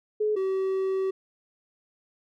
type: tone pair in turn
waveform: sine / triangle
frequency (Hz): 425.3 / 382.1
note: G#4 / G4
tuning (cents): +41 / -44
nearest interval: major second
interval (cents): 185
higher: first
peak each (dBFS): -22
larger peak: neither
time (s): 0.2-0.36 / 0.36-1.11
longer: second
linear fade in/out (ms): 10
effects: none